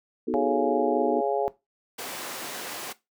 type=chord; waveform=sine; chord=B dominant seventh; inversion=none; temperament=equal; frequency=246.9 / 311.1 / 370 / 440 Hz; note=B3 / D#4 / F#4 / A4; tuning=0 / 0 / 0 / 0 cents; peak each=-30 dBFS; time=0.27-1.21 s; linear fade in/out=10 ms
type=harmonic tone; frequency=138.59 Hz; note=C#3; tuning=in tune; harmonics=3 / 4 / 5 / 6; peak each=-27 / -28 / -29 / -30 dBFS; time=0.34-1.48 s; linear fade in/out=0 ms
type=high-pass noise; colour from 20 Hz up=pink; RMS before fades=-36 dBFS; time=1.98-2.93 s; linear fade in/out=10 ms; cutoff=370 Hz; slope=12 dB/octave
effects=noise-tail reverb RT60 0.2 s tail -17 dB re dry